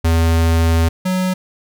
square tone pair in turn, 82.41 / 185 Hz, E2 / F#3, 0 / 0 cents, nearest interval octave + major second, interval 1400 cents, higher second, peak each -12 / -16 dBFS, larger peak first, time 0.04-0.89 / 1.05-1.34 s, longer first, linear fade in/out 10 ms, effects none

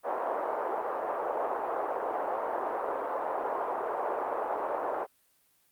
white band-pass noise, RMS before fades -32 dBFS, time 0.03-5.07 s, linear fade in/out 50 ms, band 420 to 1000 Hz, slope 24 dB/octave, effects white hiss -68 dBFS RMS until 5.71 s + Opus 32 kbps

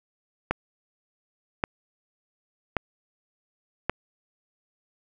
click train, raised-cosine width 0.5 ms, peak -8 dBFS, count 4, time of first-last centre 0.51-3.896 s, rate 0.886 Hz, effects none

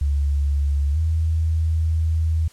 sine tone with pitch glide, 71.2 to 80.38 Hz, C#2 to E2, +47 to -43 cents, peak -17 dBFS, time 0.01-2.48 s, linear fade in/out 5 ms, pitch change +210 cents, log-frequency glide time 0.92-0.98 s, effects white hiss -51 dBFS RMS until 2.52 s + low-pass 9000 Hz 12 dB/octave

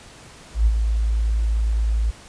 sine tone with ADSR envelope, 55 Hz, A1, in tune, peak -11 dBFS, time 0.54-2.11 s, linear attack 120 ms, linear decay 48 ms, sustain -6 dB, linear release 11 ms, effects pink hiss -44 dBFS RMS until 2.28 s + resampled to 22050 Hz

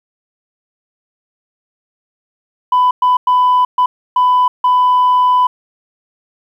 sine tone bursts at uneven times, 998 Hz, B5, 18 cents sharp, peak -6 dBFS, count 6, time 2.72-2.91 / 3.02-3.17 / 3.27-3.65 / 3.78-3.86 / 4.16-4.48 / 4.64-5.47 s, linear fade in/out 5 ms, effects tanh soft clip ceiling -6 dBFS + 8-bit

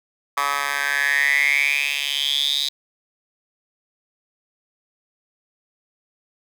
10% pulse tone with high-pass filter sweep, 141.8 Hz, C#3, 40 cents sharp, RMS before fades -21 dBFS, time 0.37-2.69 s, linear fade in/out 5 ms, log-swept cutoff 1200 to 4000 Hz, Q 9.5, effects none

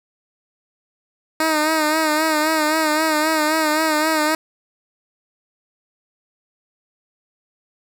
10% pulse tone with vibrato, 311.1 Hz, D#4, in tune, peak -8 dBFS, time 1.4-4.35 s, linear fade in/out 2 ms, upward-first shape sine, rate 3.8 Hz, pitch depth 51 cents each way, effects none

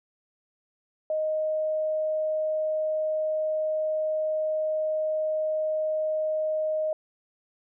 sine tone, 622.3 Hz, D#5, in tune, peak -24 dBFS, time 1.1-6.93 s, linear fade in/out 2 ms, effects none

